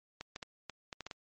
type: clicks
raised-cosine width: 0.2 ms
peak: -24 dBFS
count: 8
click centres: 0.21 / 0.361 / 0.428 / 0.697 / 0.928 / 1.007 / 1.066 / 1.112 s
effects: MP3 32 kbps